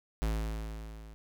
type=tone with level ramp; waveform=square; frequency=54.3 Hz; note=A1; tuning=22 cents flat; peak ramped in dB=-28 to -48 dBFS; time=0.22-1.14 s; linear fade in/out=0 ms; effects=none